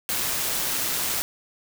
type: noise with amplitude modulation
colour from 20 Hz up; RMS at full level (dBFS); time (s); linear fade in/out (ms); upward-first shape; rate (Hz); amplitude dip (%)
white; -25; 0.09-1.22; 0; sine; 126; 25
effects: none